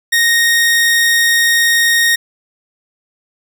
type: tone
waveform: sawtooth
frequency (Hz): 1861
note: A#6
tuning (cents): -3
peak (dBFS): -6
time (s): 0.12-2.16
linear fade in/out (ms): 10
effects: none